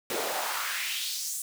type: noise with high-pass filter sweep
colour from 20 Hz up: pink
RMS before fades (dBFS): -32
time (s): 0.1-1.42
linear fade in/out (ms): 2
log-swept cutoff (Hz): 360 to 8700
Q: 2.2
effects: none

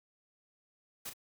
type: noise with echo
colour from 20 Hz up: white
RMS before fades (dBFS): -41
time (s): 1.05-1.1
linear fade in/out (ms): 10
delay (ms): 36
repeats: 1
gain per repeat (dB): -8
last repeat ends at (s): 1.136
effects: none

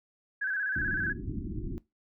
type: tone with vibrato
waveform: sine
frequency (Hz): 1598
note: G6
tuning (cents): +33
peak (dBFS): -28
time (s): 0.41-1.13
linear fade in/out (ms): 10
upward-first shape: square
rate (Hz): 16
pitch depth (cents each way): 71
type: low-pass noise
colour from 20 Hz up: pink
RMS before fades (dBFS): -36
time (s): 0.76-1.78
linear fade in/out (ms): 0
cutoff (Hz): 370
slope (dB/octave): 96
effects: noise-tail reverb RT60 0.2 s tail -19 dB re dry

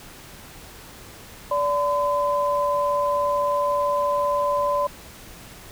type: tone pair together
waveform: sine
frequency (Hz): 579 / 1016.7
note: D5 / B5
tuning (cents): -25 / +50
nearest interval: minor seventh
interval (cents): 975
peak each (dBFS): -22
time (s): 1.51-4.87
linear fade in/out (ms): 5
effects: pink hiss -43 dBFS RMS until 5.71 s

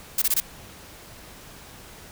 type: noise bursts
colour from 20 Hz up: blue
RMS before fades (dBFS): -21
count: 4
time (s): 0.18-0.402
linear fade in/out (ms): 5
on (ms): 39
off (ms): 22
effects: pink hiss -45 dBFS RMS until 2.11 s

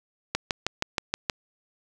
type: click train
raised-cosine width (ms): 0.2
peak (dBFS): -7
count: 7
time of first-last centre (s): 0.35-1.298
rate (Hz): 6.33
effects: none

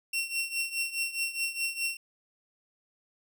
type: tone with tremolo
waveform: sawtooth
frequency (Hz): 2724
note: F7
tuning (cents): -44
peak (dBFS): -23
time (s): 0.13-1.97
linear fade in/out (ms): 5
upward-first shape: triangle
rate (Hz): 4.8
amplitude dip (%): 85
effects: none

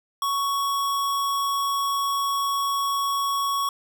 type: tone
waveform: square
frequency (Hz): 1114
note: C#6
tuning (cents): +8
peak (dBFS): -23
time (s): 0.22-3.69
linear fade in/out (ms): 2
effects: none

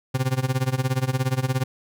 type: tone with tremolo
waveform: 40% pulse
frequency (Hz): 130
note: C3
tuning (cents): -11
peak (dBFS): -17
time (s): 0.14-1.64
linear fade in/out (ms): 10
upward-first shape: sine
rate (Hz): 17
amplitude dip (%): 90
effects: none

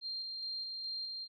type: tone with tremolo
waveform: sine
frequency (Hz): 4186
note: C8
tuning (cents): 0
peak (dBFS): -37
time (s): 0.01-1.28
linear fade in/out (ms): 50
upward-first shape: square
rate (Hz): 2.4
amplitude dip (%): 25
effects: none

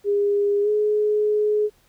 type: tone with pitch glide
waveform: sine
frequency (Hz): 406.7 to 421.8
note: G#4 to G#4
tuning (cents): -36 to +27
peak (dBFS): -17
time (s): 0.04-1.7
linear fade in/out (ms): 50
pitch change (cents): +63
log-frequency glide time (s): 0.62-0.69
effects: pink hiss -60 dBFS RMS until 1.88 s

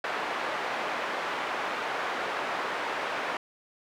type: band-pass noise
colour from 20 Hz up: pink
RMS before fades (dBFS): -32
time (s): 0.04-3.37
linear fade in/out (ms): 2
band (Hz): 620 to 2000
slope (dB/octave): 12
effects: none

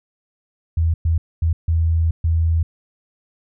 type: tone bursts at uneven times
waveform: sine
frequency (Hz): 82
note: E2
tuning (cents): -9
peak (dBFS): -14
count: 5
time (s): 0.77-0.94 / 1.05-1.18 / 1.42-1.53 / 1.68-2.11 / 2.24-2.63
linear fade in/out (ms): 5
effects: none

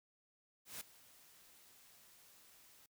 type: noise with ADSR envelope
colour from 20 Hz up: white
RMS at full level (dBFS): -45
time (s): 0.65-2.86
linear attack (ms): 160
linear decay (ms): 3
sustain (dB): -19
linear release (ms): 3
effects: noise-tail reverb RT60 0.1 s tail -25 dB re dry

